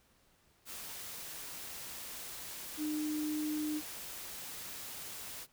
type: tone in noise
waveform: sine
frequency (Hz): 304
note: D#4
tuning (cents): -40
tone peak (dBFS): -33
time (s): 2.77-3.82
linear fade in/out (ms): 50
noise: white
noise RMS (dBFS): -45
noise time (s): 0.65-5.47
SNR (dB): +9
effects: pink hiss -69 dBFS RMS until 5.52 s